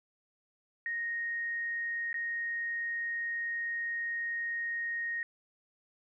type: tone with dropouts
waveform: sine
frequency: 1864.7 Hz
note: A#6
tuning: in tune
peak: -32 dBFS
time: 0.86-5.23 s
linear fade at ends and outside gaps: 1 ms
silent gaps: 2.129-2.142 s
effects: none